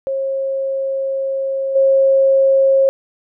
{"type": "tone with level steps", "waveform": "sine", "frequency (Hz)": 540, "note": "C#5", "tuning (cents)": -45, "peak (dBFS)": [-17, -9], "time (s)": [0.07, 2.89], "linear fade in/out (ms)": 0, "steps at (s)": 1.75, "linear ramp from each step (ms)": 10, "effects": []}